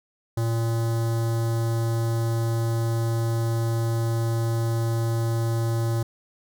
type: tone with notch filter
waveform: square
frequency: 114.8 Hz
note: A#2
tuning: 26 cents flat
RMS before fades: -24 dBFS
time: 0.37-6.03 s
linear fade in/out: 5 ms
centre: 2500 Hz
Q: 0.76
effects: none